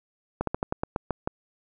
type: slowing click train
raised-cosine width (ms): 1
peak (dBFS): -12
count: 9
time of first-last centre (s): 0.41-1.275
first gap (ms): 63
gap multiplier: 1.15
effects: none